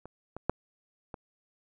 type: clicks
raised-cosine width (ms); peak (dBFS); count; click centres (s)
1; -30 / -25 / -11 / -25; 4; 0.056 / 0.366 / 0.496 / 1.142
effects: none